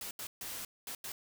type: noise bursts at uneven times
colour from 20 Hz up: white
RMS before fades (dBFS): -42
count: 5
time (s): 0.01-0.11 / 0.19-0.27 / 0.41-0.65 / 0.87-0.95 / 1.04-1.12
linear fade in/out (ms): 2
effects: none